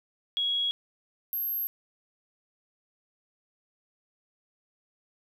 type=tone pair in turn; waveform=sine; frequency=3322 / 12542 Hz; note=G#7 / G9; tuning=0 / 0 cents; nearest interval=octave + major seventh; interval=2300 cents; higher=second; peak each=-25 / -28 dBFS; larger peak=first; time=0.37-0.71 / 1.33-1.67 s; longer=neither; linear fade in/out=0 ms; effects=10-bit